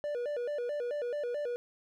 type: tone with vibrato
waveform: triangle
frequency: 533 Hz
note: C5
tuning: 32 cents sharp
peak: -30 dBFS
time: 0.04-1.56 s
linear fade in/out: 0 ms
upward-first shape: square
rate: 4.6 Hz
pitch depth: 170 cents each way
effects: none